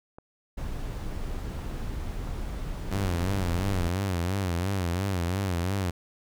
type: clicks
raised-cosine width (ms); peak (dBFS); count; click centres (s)
1; -29; 7; 0.185 / 1.24 / 1.348 / 1.591 / 1.712 / 2.274 / 2.544
type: noise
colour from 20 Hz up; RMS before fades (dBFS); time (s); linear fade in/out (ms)
brown; -33; 0.57-3.9; 10
type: tone with vibrato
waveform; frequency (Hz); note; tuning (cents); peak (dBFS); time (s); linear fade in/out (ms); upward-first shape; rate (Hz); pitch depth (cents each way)
sawtooth; 91.9; F#2; -11; -22; 2.91-5.91; 10; sine; 2.9; 140
effects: none